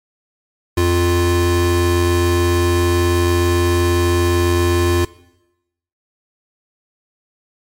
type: tone pair together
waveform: square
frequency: 87.2 / 349.2 Hz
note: F2 / F4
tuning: -2 / 0 cents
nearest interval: 2 octaves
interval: 2402 cents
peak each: -16 dBFS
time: 0.77-5.05 s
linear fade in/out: 5 ms
effects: noise-tail reverb RT60 0.9 s tail -20 dB re dry + MP3 64 kbps